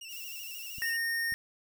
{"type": "tone with vibrato", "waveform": "25% pulse", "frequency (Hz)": 2763, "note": "F7", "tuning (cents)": -19, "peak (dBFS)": -39, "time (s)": [0.01, 0.97], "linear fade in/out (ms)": 5, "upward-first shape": "square", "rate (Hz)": 13, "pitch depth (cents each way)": 52}
{"type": "noise", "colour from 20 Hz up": "violet", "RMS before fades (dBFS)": -44, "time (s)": [0.08, 0.94], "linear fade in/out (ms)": 50}
{"type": "clicks", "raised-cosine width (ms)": 5, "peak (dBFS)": -36, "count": 2, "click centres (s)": [0.784, 1.323]}
{"type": "tone", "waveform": "square", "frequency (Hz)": 1841, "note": "A#6", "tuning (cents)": -22, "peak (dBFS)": -30, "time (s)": [0.82, 1.34], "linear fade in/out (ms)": 0}
{"effects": []}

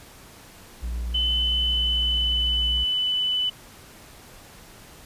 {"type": "tone", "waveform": "triangle", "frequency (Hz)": 58.9, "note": "A#1", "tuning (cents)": 19, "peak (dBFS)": -24, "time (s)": [0.82, 2.85], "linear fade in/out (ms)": 20}
{"type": "tone with pitch glide", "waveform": "sine", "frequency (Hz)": [3026, 2996], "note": ["F#7", "F#7"], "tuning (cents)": [38, 21], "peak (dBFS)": -21, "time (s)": [1.14, 3.5], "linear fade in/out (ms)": 10, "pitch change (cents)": -17, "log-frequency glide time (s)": [1.27, 3.01]}
{"effects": ["pink hiss -47 dBFS RMS until 5.05 s", "resampled to 32000 Hz"]}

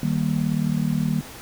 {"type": "chord", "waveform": "sine", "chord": "Eb major", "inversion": "none", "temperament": "just", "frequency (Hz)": [155.56, 194.45, 233.3], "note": ["Eb3", "G3", "Bb3"], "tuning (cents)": [0, -14, 2], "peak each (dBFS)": [-23, -25, -25], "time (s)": [0.03, 1.21], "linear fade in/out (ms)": 2, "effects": ["pink hiss -40 dBFS RMS until 1.41 s"]}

